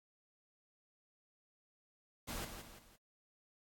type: noise with echo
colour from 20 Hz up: pink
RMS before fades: -43 dBFS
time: 2.27-2.46 s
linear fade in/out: 20 ms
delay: 170 ms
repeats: 3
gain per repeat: -7 dB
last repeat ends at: 2.97 s
effects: AAC 64 kbps